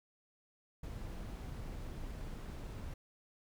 brown noise, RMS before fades -44 dBFS, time 0.83-2.94 s, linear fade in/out 5 ms, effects none

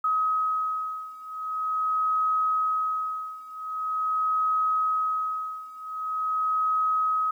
sine beating tone pair, 1269 / 1269.44 Hz, D#6 / D#6, +34 / +34 cents, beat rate 0.44 Hz, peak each -26 / -28 dBFS, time 0.04-7.31 s, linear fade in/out 5 ms, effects 10-bit

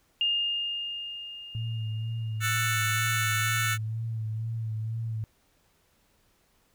sine tone with exponential decay, 2824 Hz, F7, 19 cents sharp, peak -22 dBFS, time 0.21-3.02 s, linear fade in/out 1 ms, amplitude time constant 610 ms
sine tone with vibrato, 111.6 Hz, A2, 25 cents sharp, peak -29 dBFS, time 1.55-5.24 s, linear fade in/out 0 ms, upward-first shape sine, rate 2.1 Hz, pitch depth 39 cents each way
sawtooth chord, F# minor seventh, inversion third, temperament just, 1332 / 1480 / 1776 / 2220 Hz, E6 / F#6 / A6 / C#7, +18 / 0 / +16 / +2 cents, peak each -28 dBFS, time 2.4-3.78 s, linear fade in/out 50 ms
effects pink hiss -67 dBFS RMS until 6.74 s

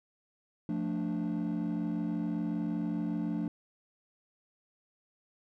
triangle chord, D minor, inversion first, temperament equal with one note detuned, 174.61 / 221.5 / 293.7 Hz, F3 / A3 / D4, 0 / +12 / 0 cents, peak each -32 dBFS, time 0.69-3.48 s, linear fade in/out 2 ms, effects tanh soft clip ceiling -24 dBFS

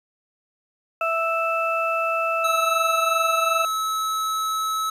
harmonic tone, 659.3 Hz, E5, in tune, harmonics 1 / 2 / 4, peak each -25 / -23 / -27 dBFS, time 1.01-3.65 s, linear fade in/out 2 ms
square tone, 1296 Hz, E6, 30 cents flat, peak -23 dBFS, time 2.44-4.9 s, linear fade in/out 5 ms
effects resampled to 32000 Hz + 8-bit

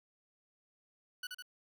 20% pulse tone with echo, 1480 Hz, F#6, in tune, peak -34 dBFS, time 1.23-1.27 s, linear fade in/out 5 ms, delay 77 ms, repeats 2, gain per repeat -3 dB, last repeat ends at 1.424 s, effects none

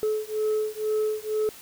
sine beating tone pair, 429.1 / 431.2 Hz, A4 / A4, -43 / -35 cents, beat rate 2.1 Hz, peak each -25 dBFS, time 0.03-1.49 s, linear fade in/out 0 ms, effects tanh soft clip ceiling -20 dBFS + white hiss -46 dBFS RMS until 1.61 s

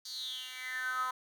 10% pulse tone with high-pass filter sweep, 255.5 Hz, C4, 41 cents flat, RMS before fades -38 dBFS, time 0.05-1.11 s, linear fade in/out 5 ms, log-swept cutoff 4900 to 1100 Hz, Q 9.2, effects none

